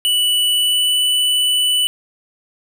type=tone with pitch glide; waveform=square; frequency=2960 to 2977 Hz; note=F#7 to F#7; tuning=0 to +10 cents; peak=-14 dBFS; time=0.05-1.87 s; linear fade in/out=0 ms; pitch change=+10 cents; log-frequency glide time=0.48-0.99 s; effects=none